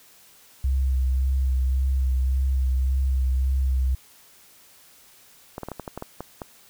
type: tone with vibrato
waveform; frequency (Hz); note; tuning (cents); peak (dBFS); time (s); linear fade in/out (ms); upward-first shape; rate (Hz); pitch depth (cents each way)
sine; 65.41; C2; 0; -19; 0.64-3.95; 5; sine; 1.8; 26
type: clicks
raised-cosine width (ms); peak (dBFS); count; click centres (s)
1; -18; 10; 5.581 / 5.633 / 5.686 / 5.717 / 5.797 / 5.878 / 5.976 / 6.024 / 6.206 / 6.418
effects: white hiss -53 dBFS RMS until 6.69 s